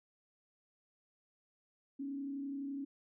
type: tone with frequency modulation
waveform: sine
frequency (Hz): 277.2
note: C#4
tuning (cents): 0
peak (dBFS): -38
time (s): 1.99-2.85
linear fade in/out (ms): 10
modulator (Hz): 31.8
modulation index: 0.42
effects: none